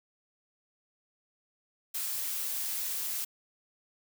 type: noise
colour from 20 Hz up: blue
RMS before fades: -34 dBFS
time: 1.94-3.25 s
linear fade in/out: 10 ms
effects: none